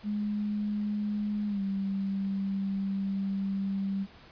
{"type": "tone with pitch glide", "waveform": "sine", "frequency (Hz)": [208.3, 195.48], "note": ["G#3", "G3"], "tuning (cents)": [5, -5], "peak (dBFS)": -28, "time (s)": [0.03, 4.07], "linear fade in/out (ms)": 50, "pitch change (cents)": -110, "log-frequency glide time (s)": [1.47, 1.62], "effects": ["pink hiss -54 dBFS RMS until 4.31 s", "resampled to 11025 Hz"]}